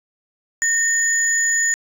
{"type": "tone pair together", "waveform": "sine", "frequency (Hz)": [1832, 6912], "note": ["A#6", "A8"], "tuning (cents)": [-31, -32], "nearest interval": "octave + major seventh", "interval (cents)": 2299, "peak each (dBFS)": [-18, -17], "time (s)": [0.62, 1.74], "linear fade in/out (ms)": 0, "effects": ["tanh soft clip ceiling -9 dBFS"]}